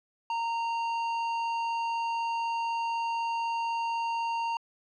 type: tone with tanh clipping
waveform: triangle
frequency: 924 Hz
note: A#5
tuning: 16 cents flat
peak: -30 dBFS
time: 0.3-4.57 s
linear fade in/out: 2 ms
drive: 17 dB
effects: low-pass 5000 Hz 12 dB/octave